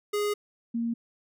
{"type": "tone pair in turn", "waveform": ["square", "sine"], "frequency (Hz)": [414.2, 232.5], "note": ["G#4", "A#3"], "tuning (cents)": [-5, -4], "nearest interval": "minor seventh", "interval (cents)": 999, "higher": "first", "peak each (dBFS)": -26, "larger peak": "neither", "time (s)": [[0.13, 0.34], [0.74, 0.94]], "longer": "first", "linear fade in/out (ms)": 10, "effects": []}